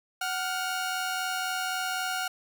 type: tone pair together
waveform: sawtooth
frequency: 746.4 / 1409 Hz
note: F#5 / F6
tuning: +15 / +15 cents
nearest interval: major seventh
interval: 1100 cents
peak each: -28 dBFS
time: 0.21-2.28 s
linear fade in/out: 5 ms
effects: none